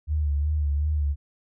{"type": "tone with vibrato", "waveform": "sine", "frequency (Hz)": 74, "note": "D2", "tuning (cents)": 14, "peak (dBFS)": -21, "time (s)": [0.07, 1.16], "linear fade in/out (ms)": 50, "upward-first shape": "sine", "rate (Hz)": 2.7, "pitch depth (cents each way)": 59, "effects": []}